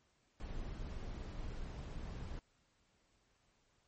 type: noise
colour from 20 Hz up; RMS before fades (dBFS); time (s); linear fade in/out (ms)
brown; -44; 0.4-2.39; 0
effects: pink hiss -75 dBFS RMS until 3.87 s + MP3 32 kbps